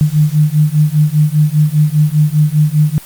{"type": "beating tone pair", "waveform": "sine", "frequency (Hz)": [149, 154], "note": ["D3", "D#3"], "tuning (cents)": [25, -17], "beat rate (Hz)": 5, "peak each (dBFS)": -11, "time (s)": [0.01, 2.98], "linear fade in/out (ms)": 0, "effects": ["white hiss -35 dBFS RMS until 3.05 s", "Opus 48 kbps"]}